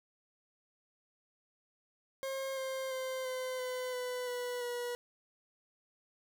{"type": "tone with pitch steps", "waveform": "40% pulse", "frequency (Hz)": [536, 528.3, 520.7, 513.3, 505.9, 498.7, 491.5, 484.5], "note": ["C5", "C5", "C5", "C5", "B4", "B4", "B4", "B4"], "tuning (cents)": [42, 17, -8, -33, 42, 17, -8, -33], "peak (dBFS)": -35, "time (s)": [2.23, 4.95], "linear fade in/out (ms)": 0, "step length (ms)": 340, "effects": []}